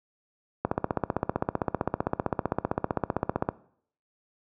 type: click train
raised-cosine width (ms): 1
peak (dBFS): -10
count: 45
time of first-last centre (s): 0.65-3.489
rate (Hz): 15.5
effects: noise-tail reverb RT60 0.6 s tail -19 dB re dry + high-pass 80 Hz 12 dB/octave